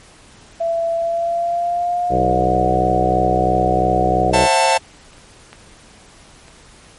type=tone with pitch glide; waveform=sine; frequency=669 to 733.8 Hz; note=E5 to F#5; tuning=+25 to -15 cents; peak=-16 dBFS; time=0.6-4.31 s; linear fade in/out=10 ms; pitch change=+160 cents; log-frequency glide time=0.96-2.69 s
type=harmonic tone; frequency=63 Hz; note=B1; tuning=35 cents sharp; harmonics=1 / 2 / 3 / 5 / 6 / 7 / 8 / 9 / 10; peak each=-24 / -24 / -24 / -24 / -24 / -24 / -24 / -24 / -24 dBFS; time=2.09-4.48 s; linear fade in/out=50 ms
type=chord; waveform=45% pulse; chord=F# half-diminished seventh; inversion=second; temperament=just; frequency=532.8 / 666 / 740 / 888 Hz; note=C5 / E5 / F#5 / A5; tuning=+31 / +18 / 0 / +16 cents; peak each=-19 / -20 / -20 / -15 dBFS; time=4.33-4.78 s; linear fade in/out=10 ms
type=clicks; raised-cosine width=0.3 ms; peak=-30 / -30 / -20 / -27 dBFS; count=4; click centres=5.132 / 5.182 / 5.53 / 6.482 s
effects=pink hiss -45 dBFS RMS until 6.98 s + MP3 48 kbps